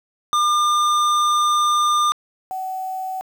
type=tone pair in turn; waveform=square / sine; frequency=1203 / 754.1 Hz; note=D6 / F#5; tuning=+41 / +33 cents; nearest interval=minor sixth; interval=808 cents; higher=first; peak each=-16 / -24 dBFS; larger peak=first; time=0.33-2.12 / 2.51-3.21 s; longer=first; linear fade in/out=0 ms; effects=low-pass 8000 Hz 12 dB/octave + 7-bit